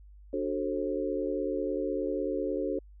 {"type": "chord", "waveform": "sine", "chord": "D dominant seventh", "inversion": "none", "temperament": "equal with one note detuned", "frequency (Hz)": [293.7, 370, 440, 532.4], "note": ["D4", "F#4", "A4", "C5"], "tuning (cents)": [0, 0, 0, 30], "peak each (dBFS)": -34, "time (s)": [0.33, 2.79], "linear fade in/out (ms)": 5, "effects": ["added 50 Hz sine -49 dBFS peak until 3 s"]}